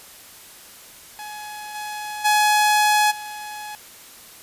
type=tone with level steps; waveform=sawtooth; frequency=843 Hz; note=G#5; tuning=26 cents sharp; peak=-29 / -25 / -11 / -28 dBFS; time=1.19-3.75 s; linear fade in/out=0 ms; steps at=1.74 / 2.24 / 3.1 s; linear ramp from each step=20 ms; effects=white hiss -44 dBFS RMS until 4.42 s + resampled to 32000 Hz